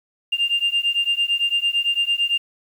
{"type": "beating tone pair", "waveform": "sine", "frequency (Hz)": [2794, 2802.9], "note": ["F7", "F7"], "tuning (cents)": [0, 6], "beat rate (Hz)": 8.9, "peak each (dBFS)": -20, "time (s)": [0.32, 2.38], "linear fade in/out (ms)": 10, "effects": ["tanh soft clip ceiling -12 dBFS", "8-bit"]}